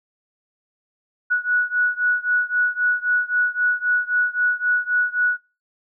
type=beating tone pair; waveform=sine; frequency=1467 / 1470.8 Hz; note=F#6 / F#6; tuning=-15 / -11 cents; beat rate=3.8 Hz; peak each=-20 / -21 dBFS; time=1.3-5.38 s; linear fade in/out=20 ms; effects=noise-tail reverb RT60 0.3 s tail -22 dB re dry